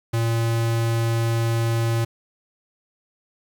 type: tone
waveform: square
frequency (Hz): 115.1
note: A#2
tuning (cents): -22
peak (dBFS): -20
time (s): 0.13-2.05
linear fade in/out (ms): 10
effects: 8-bit